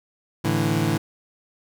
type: chord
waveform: 25% pulse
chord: A suspended fourth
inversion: none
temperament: equal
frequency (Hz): 110 / 146.83 / 164.81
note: A2 / D3 / E3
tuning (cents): 0 / 0 / 0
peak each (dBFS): -21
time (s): 0.44-0.98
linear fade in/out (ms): 10
effects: none